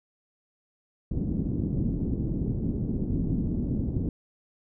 white low-pass noise, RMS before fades -28 dBFS, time 1.11-4.09 s, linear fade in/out 2 ms, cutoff 270 Hz, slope 24 dB/octave, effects none

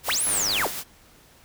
white noise with tremolo, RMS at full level -29 dBFS, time 0.03-0.84 s, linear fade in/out 50 ms, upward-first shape triangle, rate 3.9 Hz, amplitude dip 45%
sine linear two-way sweep, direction up then down, 261.8 to 11310 to 261.8 Hz, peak -22 dBFS, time 0.08-0.67 s, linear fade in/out 5 ms, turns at 0.24 s
click train, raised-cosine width 0.5 ms, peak -19 dBFS, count 42, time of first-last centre 0.27-0.676 s, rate 101 Hz
effects pink hiss -54 dBFS RMS until 1.44 s

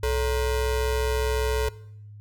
square ring-modulated tone, 249.8 Hz, B3, 20 cents sharp, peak -20 dBFS, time 0.03-1.69 s, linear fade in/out 5 ms, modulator 187 Hz, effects noise-tail reverb RT60 0.7 s tail -20 dB re dry + added 104 Hz sine -41 dBFS peak until 2.2 s

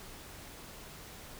silence, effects pink hiss -49 dBFS RMS until 1.39 s

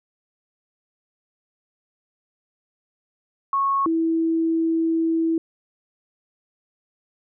sine tone pair in turn, 1100 / 327 Hz, C#6 / E4, -14 / -14 cents, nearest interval octave + major sixth, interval 2100 cents, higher first, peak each -18 dBFS, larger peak neither, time 3.53-3.86 / 3.86-5.38 s, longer second, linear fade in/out 2 ms, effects none

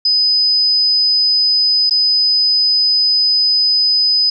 sine tone with dropouts, 5010 Hz, D#8, 11 cents sharp, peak -10 dBFS, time 0.05-4.3 s, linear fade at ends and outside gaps 5 ms, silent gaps 1.897-1.908 s, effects none

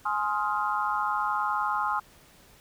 sine chord, F minor seventh, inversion first, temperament just, 838.1 / 1047.7 / 1257.2 / 1396.9 Hz, Ab5 / C6 / Eb6 / F6, +16 / +2 / +18 / 0 cents, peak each -30 / -30 / -30 / -33 dBFS, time 0.05-2 s, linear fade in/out 10 ms, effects pink hiss -56 dBFS RMS until 2.6 s

